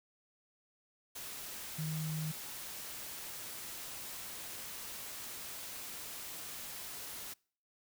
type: tone in noise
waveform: sine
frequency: 156.6 Hz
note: D#3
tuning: 11 cents sharp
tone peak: -35 dBFS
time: 1.78-2.32 s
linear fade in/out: 10 ms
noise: white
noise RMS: -45 dBFS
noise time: 1.15-7.34 s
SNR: +7 dB
effects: noise-tail reverb RT60 0.5 s tail -26 dB re dry